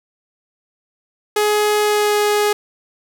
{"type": "tone with pitch glide", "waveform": "sawtooth", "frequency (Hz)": [420, 416.6], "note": ["G#4", "G#4"], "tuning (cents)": [19, 5], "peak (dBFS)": -10, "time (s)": [1.36, 2.53], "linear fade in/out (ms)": 5, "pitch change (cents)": -14, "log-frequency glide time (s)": [1.82, 2.16], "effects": ["8-bit"]}